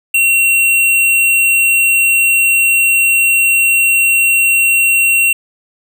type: tone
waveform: square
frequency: 2734 Hz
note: F7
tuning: 37 cents flat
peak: -9 dBFS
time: 0.14-5.33 s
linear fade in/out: 5 ms
effects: none